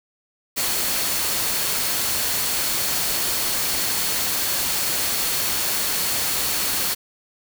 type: tone in noise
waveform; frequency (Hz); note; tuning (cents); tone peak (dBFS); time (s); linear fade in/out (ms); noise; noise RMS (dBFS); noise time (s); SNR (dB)
sine; 4378; C#8; -22; -33; 0.56-6.95; 20; white; -23; 0.56-6.95; -13
effects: none